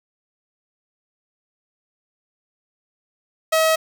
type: tone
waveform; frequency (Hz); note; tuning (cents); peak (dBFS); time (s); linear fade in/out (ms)
sawtooth; 640; D#5; +49; -11; 3.52-3.76; 10
effects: none